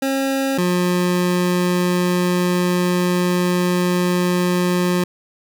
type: tone pair in turn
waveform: 25% pulse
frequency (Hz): 270.3 / 178.7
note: C#4 / F3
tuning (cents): -44 / +40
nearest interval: perfect fifth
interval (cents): 716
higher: first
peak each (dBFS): -14 / -12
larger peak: second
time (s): 0.02-0.58 / 0.58-5.04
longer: second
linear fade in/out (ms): 5
effects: none